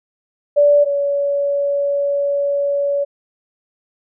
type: tone pair in turn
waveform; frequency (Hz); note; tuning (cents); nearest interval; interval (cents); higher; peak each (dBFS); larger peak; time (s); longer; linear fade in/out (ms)
sine; 580 / 566.8; D5 / C#5; -22 / +38; unison; 40; first; -8 / -15; first; 0.56-0.85 / 0.85-3.05; second; 20
effects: none